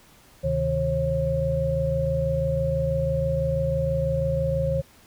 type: tone cluster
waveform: sine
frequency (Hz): 72.5 / 129.3 / 155.4 / 541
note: D2 / C3 / D#3 / C#5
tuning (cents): -22 / -20 / -2 / -42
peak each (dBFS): -29 / -30 / -27 / -24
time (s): 0.43-4.82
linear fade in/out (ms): 20
effects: pink hiss -54 dBFS RMS until 5.06 s

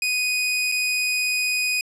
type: tone with dropouts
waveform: sawtooth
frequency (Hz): 2489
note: D#7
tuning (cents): 0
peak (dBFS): -17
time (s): 0.02-1.81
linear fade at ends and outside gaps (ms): 2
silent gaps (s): 0.717-0.721
effects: low-pass 12000 Hz 12 dB/octave

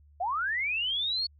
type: linear sweep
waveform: sine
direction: up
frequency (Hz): 659.3 to 4435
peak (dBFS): -27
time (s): 0.2-1.27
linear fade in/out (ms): 10
effects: added 73 Hz sine -55 dBFS peak until 1.39 s

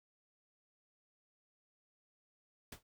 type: noise with exponential decay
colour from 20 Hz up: pink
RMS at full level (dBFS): -43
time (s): 2.72-2.83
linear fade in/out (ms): 5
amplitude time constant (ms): 23
effects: none

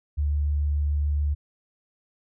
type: tone with vibrato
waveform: sine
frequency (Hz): 73.2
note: D2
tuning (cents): -5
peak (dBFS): -21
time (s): 0.17-1.35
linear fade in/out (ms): 20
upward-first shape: triangle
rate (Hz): 6.9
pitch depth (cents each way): 9
effects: none

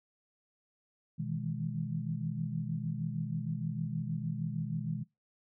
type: chord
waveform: sine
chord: E major seventh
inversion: second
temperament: equal with one note detuned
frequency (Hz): 123.47 / 158.37 / 164.81 / 207.7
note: B2 / D#3 / E3 / G#3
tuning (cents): 0 / +31 / 0 / 0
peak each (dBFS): -39 / -36 / -40 / -40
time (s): 1.18-5.04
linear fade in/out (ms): 20
effects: noise-tail reverb RT60 0.2 s tail -21 dB re dry

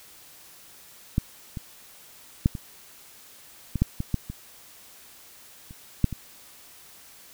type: clicks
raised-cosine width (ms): 5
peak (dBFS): -9 / -20 / -6 / -20 / -14 / -7 / -15 / -11 / -21 / -30 / -6 / -19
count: 12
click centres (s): 1.181 / 1.572 / 2.459 / 2.552 / 3.757 / 3.82 / 4.004 / 4.143 / 4.3 / 5.709 / 6.043 / 6.127
effects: white hiss -50 dBFS RMS until 7.33 s

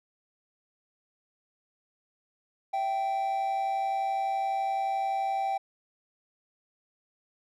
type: tone pair together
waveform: triangle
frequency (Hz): 667.3 / 779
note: E5 / G5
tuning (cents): +21 / -11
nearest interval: minor third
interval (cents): 268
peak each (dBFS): -35 / -25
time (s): 2.73-5.58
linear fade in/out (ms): 10
effects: none

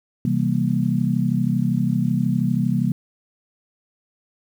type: chord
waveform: sine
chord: C dominant seventh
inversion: none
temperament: just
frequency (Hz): 130.81 / 163.52 / 196.22 / 235.5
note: C3 / E3 / G3 / Bb3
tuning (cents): 0 / -14 / +2 / +18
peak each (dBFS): -23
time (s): 0.25-2.92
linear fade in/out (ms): 2
effects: 8-bit

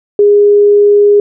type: tone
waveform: sine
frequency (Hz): 410.6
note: G#4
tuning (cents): -20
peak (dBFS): -3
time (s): 0.19-1.2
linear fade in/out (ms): 2
effects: none

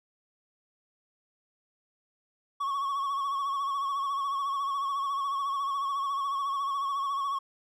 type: tone with vibrato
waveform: triangle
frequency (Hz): 1108.7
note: C#6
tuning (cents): 0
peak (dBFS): -26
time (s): 2.6-7.39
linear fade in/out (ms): 10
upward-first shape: sine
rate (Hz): 14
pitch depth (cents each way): 49
effects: none

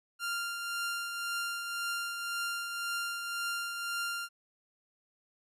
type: tone with tremolo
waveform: sawtooth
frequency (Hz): 1393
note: F6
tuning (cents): -5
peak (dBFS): -28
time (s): 0.19-4.29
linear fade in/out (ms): 50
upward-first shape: triangle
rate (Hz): 1.9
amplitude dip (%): 45
effects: resampled to 32000 Hz

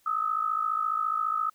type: tone pair together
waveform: sine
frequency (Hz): 1245.4 / 1300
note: D#6 / E6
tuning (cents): +1 / -24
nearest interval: minor second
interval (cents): 75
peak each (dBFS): -28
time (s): 0.06-1.5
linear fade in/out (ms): 5
effects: white hiss -66 dBFS RMS until 1.54 s

